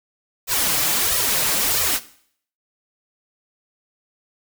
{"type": "noise with flanger", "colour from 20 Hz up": "white", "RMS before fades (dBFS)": -20, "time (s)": [0.47, 2], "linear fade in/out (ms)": 50, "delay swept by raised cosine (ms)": [1.6, 6.8], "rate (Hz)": 1.5, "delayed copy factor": 0.9, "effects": ["noise-tail reverb RT60 0.6 s tail -17 dB re dry"]}